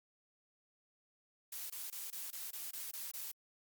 blue noise bursts, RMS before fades -44 dBFS, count 9, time 1.52-3.316 s, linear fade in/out 5 ms, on 180 ms, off 22 ms, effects Opus 48 kbps

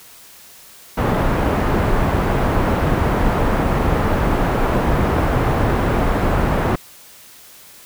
pink low-pass noise, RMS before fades -17 dBFS, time 0.97-6.76 s, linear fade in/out 10 ms, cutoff 1300 Hz, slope 12 dB/octave, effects white hiss -43 dBFS RMS until 7.85 s

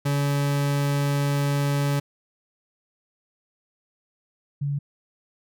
40% pulse / sine tone pair in turn, 142.3 / 142.3 Hz, C#3 / C#3, +46 / +46 cents, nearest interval unison, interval 0 cents, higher neither, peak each -20 / -23 dBFS, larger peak first, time 0.05-2 / 4.61-4.79 s, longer first, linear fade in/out 10 ms, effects none

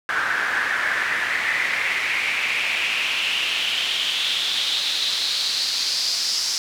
pink noise with band-pass filter sweep, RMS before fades -23 dBFS, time 0.09-6.58 s, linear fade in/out 0 ms, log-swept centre 1500 to 5200 Hz, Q 4.6, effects none

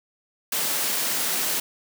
white high-pass noise, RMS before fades -25 dBFS, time 0.52-1.6 s, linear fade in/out 5 ms, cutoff 150 Hz, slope 24 dB/octave, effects none

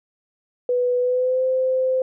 sine tone with pitch glide, 493.9 to 517.6 Hz, B4 to C5, 0 to -19 cents, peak -17 dBFS, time 0.69-2.02 s, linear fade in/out 2 ms, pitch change +81 cents, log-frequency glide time 0.99-1.44 s, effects none

